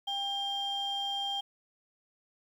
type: tone pair together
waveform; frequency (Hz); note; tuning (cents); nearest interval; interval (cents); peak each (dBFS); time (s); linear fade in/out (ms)
sine; 797 / 3188; G5 / G7; +28 / +28; 2 octaves; 2400; -34 / -31; 0.07-1.41; 10
effects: tanh soft clip ceiling -27 dBFS + 10-bit